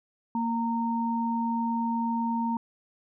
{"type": "tone pair together", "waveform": "sine", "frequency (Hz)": [232, 922.1], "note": ["A#3", "A#5"], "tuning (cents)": [-8, -19], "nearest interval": "2 octaves", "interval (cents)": 2389, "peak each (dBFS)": [-27, -29], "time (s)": [0.35, 2.57], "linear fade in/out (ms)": 2, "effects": []}